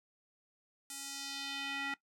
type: tone with band-pass filter sweep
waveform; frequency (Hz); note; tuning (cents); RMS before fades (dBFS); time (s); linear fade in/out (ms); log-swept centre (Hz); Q
square; 277.2; C#4; 0; -41; 0.9-1.94; 2; 8700 to 1900; 1.6
effects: noise-tail reverb RT60 0.1 s tail -18 dB re dry